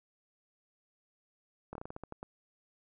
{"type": "slowing click train", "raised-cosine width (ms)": 1, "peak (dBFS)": -28, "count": 10, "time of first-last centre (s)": [1.73, 2.229], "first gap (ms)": 23, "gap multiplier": 1.21, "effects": []}